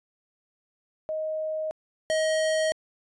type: tone pair in turn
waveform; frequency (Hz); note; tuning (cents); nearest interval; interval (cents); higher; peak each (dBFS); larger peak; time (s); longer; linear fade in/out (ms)
sine / square; 626 / 630.7; D#5 / D#5; +10 / +23; unison; 13; second; -27 / -23; second; 1.09-1.71 / 2.1-2.72; neither; 0
effects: resampled to 22050 Hz